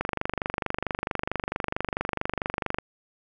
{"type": "click train", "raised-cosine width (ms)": 0.5, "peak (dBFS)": -11, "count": 69, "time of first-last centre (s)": [0.01, 2.786], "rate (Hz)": 24.5, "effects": []}